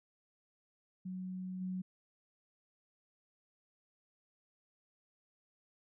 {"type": "tone with level steps", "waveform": "sine", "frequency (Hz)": 185, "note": "F#3", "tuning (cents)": 0, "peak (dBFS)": [-39, -36], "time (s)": [1.05, 1.82], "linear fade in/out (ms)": 10, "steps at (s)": 1.6, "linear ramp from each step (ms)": 20, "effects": []}